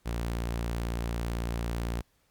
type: tone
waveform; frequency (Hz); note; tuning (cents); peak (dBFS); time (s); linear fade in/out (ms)
sawtooth; 58; A#1; -8; -26; 0.05-2.02; 20
effects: pink hiss -70 dBFS RMS until 2.3 s + Opus 48 kbps